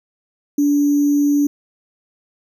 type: tone with sample-and-hold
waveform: sine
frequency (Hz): 289.1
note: D4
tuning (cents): -27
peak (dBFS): -12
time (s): 0.58-1.47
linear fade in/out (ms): 5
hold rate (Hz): 6300
effects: none